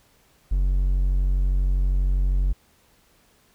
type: tone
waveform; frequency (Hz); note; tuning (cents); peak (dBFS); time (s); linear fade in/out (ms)
triangle; 46.25; F#1; 0; -16; 0.51-2.53; 10
effects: pink hiss -60 dBFS RMS until 3.54 s